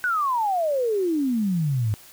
sine exponential sweep, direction down, 1519 to 101.1 Hz, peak -20 dBFS, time 0.04-1.94 s, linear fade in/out 0 ms, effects white hiss -48 dBFS RMS until 2.12 s

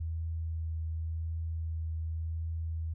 sine tone with vibrato, 81 Hz, E2, 30 cents flat, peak -32 dBFS, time 0-2.94 s, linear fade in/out 10 ms, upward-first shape triangle, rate 0.9 Hz, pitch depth 15 cents each way, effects none

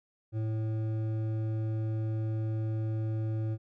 triangle tone with hard clipping, 110 Hz, A2, in tune, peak -31 dBFS, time 0.32-3.58 s, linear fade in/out 50 ms, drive 13 dB, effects none

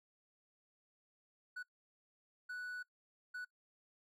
triangle tone bursts at uneven times, 1480 Hz, F#6, in tune, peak -40 dBFS, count 3, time 1.56-1.63 / 2.49-2.83 / 3.34-3.45 s, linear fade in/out 10 ms, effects noise-tail reverb RT60 0.1 s tail -22 dB re dry

